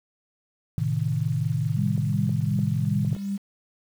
sine chord, A diminished, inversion none, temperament equal with one note detuned, 110.32 / 130.81 / 155.56 Hz, A2 / C3 / Eb3, +5 / 0 / 0 cents, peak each -27 / -27 / -26 dBFS, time 0.78-3.15 s, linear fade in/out 0 ms
sine tone with tremolo, 198.5 Hz, G3, 22 cents sharp, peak -24 dBFS, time 1.76-3.38 s, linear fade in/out 20 ms, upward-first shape triangle, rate 2.7 Hz, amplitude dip 70%
clicks, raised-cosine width 2 ms, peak -27 dBFS, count 6, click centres 1.978 / 2.294 / 2.591 / 3.048 / 3.129 / 3.165 s
effects 8-bit

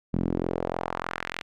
sawtooth tone with band-pass filter sweep, 43.3 Hz, F1, 14 cents flat, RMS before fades -30 dBFS, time 0.13-1.42 s, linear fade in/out 10 ms, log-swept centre 200 to 2600 Hz, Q 1.6, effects none

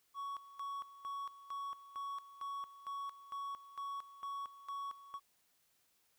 triangle tone with tremolo, 1117 Hz, C#6, 13 cents sharp, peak -38 dBFS, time 0.14-5.2 s, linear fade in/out 50 ms, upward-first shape square, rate 2.2 Hz, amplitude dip 80%, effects white hiss -75 dBFS RMS until 6.18 s

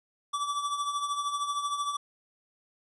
square tone with tremolo, 1156 Hz, D6, 28 cents flat, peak -27 dBFS, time 0.33-1.97 s, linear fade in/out 10 ms, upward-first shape triangle, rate 13 Hz, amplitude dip 65%, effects resampled to 24000 Hz

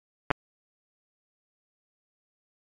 clicks, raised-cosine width 0.5 ms, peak -9 / -6 dBFS, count 2, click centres 0.305 / 0.312 s, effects MP3 96 kbps

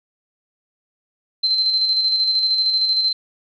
sine tone with tremolo, 4100 Hz, C8, 36 cents flat, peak -14 dBFS, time 1.43-3.13 s, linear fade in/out 10 ms, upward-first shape square, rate 13 Hz, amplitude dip 35%, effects none

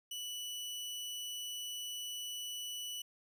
sawtooth tone, 2960 Hz, F#7, in tune, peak -37 dBFS, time 0.11-3.02 s, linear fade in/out 5 ms, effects none

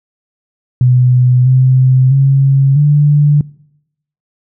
sine tone with pitch steps, 125.5 / 129.6 / 136.5 / 146.8 Hz, B2 / C3 / C#3 / D3, +28 / -16 / -26 / 0 cents, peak -5 dBFS, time 0.81-3.41 s, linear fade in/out 2 ms, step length 650 ms, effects noise-tail reverb RT60 0.8 s tail -23 dB re dry

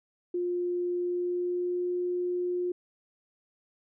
sine tone with pitch glide, 353.8 to 356.7 Hz, F4 to F4, +23 to +37 cents, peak -27 dBFS, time 0.34-2.72 s, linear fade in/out 5 ms, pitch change +14 cents, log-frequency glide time 0.97-1.91 s, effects none

